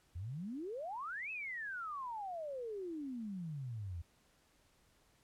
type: exponential two-way sweep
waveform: sine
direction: up then down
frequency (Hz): 80 to 2637 to 80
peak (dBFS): -40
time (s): 0.15-4.02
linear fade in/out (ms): 10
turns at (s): 1.31
effects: pink hiss -71 dBFS RMS until 5.23 s + low-pass 12000 Hz 12 dB/octave